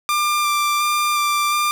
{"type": "tone with vibrato", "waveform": "sawtooth", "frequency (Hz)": 1188, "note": "D6", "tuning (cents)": 20, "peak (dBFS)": -13, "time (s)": [0.09, 1.71], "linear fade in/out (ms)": 0, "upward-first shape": "square", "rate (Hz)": 1.4, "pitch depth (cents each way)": 10, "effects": []}